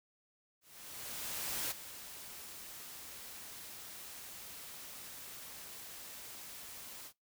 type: noise with ADSR envelope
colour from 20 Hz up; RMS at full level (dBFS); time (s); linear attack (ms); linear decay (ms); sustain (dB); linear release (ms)
white; -37; 0.61-7.13; 1100; 15; -12; 72
effects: noise-tail reverb RT60 0.2 s tail -24 dB re dry